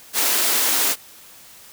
white high-pass noise, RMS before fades -19 dBFS, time 0.13-0.96 s, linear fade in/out 50 ms, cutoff 240 Hz, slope 24 dB/octave, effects white hiss -45 dBFS RMS until 1.72 s

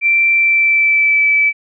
sine tone with pitch glide, 2349 to 2307 Hz, D7 to D7, 0 to -31 cents, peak -9 dBFS, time 0.01-1.53 s, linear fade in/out 50 ms, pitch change -31 cents, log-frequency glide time 0.31-1.26 s, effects none

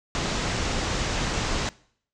pink low-pass noise, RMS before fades -27 dBFS, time 0.15-1.69 s, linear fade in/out 0 ms, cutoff 7400 Hz, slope 48 dB/octave, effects noise-tail reverb RT60 0.6 s tail -22 dB re dry

